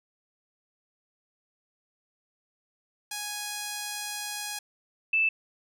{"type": "tone pair in turn", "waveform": ["5% pulse", "sine"], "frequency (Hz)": [830.6, 2637], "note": ["G#5", "E7"], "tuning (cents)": [0, 0], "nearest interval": "octave + minor sixth", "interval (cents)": 2000, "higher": "second", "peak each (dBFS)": -21, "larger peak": "neither", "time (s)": [[3.11, 4.59], [5.13, 5.29]], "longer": "first", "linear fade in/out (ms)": 5, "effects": []}